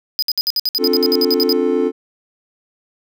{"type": "tone bursts", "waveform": "square", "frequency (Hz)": 4978, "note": "D#8", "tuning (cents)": 0, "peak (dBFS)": -15, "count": 15, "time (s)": [0.19, 1.526], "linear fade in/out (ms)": 0, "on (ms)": 34, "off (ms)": 59}
{"type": "chord", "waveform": "triangle", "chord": "D minor seventh", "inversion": "third", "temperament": "just", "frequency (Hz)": [264.3, 293.7, 352.4, 440.5], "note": ["C4", "D4", "F4", "A4"], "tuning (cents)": [18, 0, 16, 2], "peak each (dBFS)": [-18, -21, -18, -15], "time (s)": [0.78, 1.92], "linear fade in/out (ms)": 50}
{"effects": []}